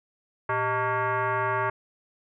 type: tone with frequency modulation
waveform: sine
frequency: 114.7 Hz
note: A#2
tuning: 28 cents flat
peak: -23 dBFS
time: 0.49-1.7 s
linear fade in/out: 5 ms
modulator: 508 Hz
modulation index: 3
effects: none